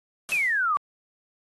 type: noise with exponential decay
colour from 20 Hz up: white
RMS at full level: -32 dBFS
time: 0.29-0.7 s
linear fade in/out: 0 ms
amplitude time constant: 88 ms
type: exponential sweep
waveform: sine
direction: down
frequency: 2637 to 1124 Hz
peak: -21 dBFS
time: 0.32-0.77 s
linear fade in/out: 0 ms
effects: AAC 32 kbps